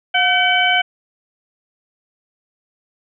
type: harmonic tone with a mistuned harmonic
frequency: 761 Hz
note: F#5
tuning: 48 cents sharp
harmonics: 1 / 2 / 3 / 4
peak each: -18 / -18 / -18 / -18 dBFS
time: 0.14-0.82 s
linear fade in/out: 10 ms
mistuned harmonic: 1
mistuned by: -92 cents
effects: none